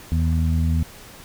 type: harmonic tone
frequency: 81 Hz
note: E2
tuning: 30 cents flat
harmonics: 1 / 2 / 3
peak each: -18 / -24 / -28 dBFS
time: 0.12-0.83 s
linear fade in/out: 0 ms
effects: pink hiss -43 dBFS RMS until 1.24 s